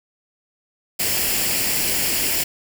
white noise with comb filter, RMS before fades -21 dBFS, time 0.99-2.44 s, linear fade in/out 10 ms, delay 0.4 ms, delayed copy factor +0.55, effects none

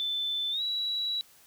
sine tone with pitch glide, 3524 to 3910 Hz, A7 to B7, +2 to -18 cents, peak -28 dBFS, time 0-1.21 s, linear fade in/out 0 ms, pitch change +180 cents, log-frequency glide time 0.51-0.62 s, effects white hiss -58 dBFS RMS until 1.46 s

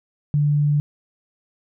sine tone, 146.83 Hz, D3, in tune, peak -15 dBFS, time 0.34-0.8 s, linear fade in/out 0 ms, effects none

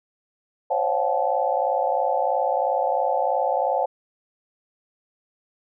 sine tone cluster, 523 / 563 / 702 / 765 / 864 Hz, C5 / C#5 / F5 / G5 / A5, -1 / +27 / +9 / -42 / -32 cents, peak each -26 dBFS, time 0.7-3.86 s, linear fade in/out 10 ms, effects none

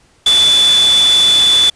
sine tone in noise, 3476 Hz, A7, 22 cents flat, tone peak -7 dBFS, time 0.26-1.7 s, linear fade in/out 5 ms, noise white, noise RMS -18 dBFS, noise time 0.26-1.7 s, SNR +8 dB, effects pink hiss -52 dBFS RMS until 1.75 s + resampled to 22050 Hz

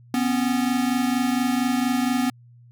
square tone pair together, 246.9 / 271.2 Hz, B3 / C#4, 0 / -38 cents, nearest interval major second, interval 162 cents, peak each -22 / -26 dBFS, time 0.14-2.3 s, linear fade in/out 2 ms, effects added 120 Hz sine -47 dBFS peak until 2.71 s

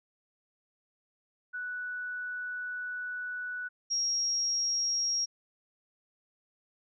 sine tone pair in turn, 1480 / 5600 Hz, F#6 / F8, 0 / +4 cents, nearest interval octave + major seventh, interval 2304 cents, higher second, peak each -34 / -27 dBFS, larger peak second, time 1.53-3.69 / 3.9-5.26 s, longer first, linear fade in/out 20 ms, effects none

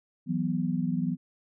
sine chord, E suspended second, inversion none, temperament just, 164.81 / 185.42 / 247.2 Hz, E3 / F#3 / B3, 0 / +4 / +2 cents, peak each -30 dBFS, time 0.26-1.17 s, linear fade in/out 50 ms, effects none

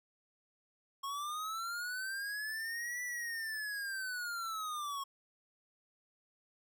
square linear two-way sweep, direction up then down, 1088 to 1975.5 to 1088 Hz, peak -38 dBFS, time 1.03-5.04 s, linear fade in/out 10 ms, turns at 3.03 s, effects none

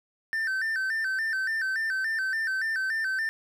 triangle tone with vibrato, 1661.2 Hz, G#6, in tune, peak -24 dBFS, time 0.33-3.29 s, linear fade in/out 0 ms, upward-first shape square, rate 3.5 Hz, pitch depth 130 cents each way, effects none

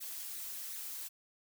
blue noise with flanger, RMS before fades -43 dBFS, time 0-1.09 s, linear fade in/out 20 ms, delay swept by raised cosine 0.47 to 4.77 ms, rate 2.7 Hz, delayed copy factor +0.7, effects none

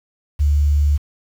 sine tone with quantisation, 73 Hz, D2, 10 cents flat, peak -12 dBFS, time 0.39-0.98 s, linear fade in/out 20 ms, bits 7, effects none

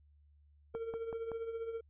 triangle tone with tremolo, 456.2 Hz, A#4, 37 cents flat, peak -33 dBFS, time 0.74-1.81 s, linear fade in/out 10 ms, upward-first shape triangle, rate 15 Hz, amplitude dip 65%
click train, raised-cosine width 1 ms, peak -30 dBFS, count 4, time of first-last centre 0.75-1.317 s, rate 5.29 Hz
effects added 73 Hz sine -62 dBFS peak until 1.89 s + resampled to 8000 Hz

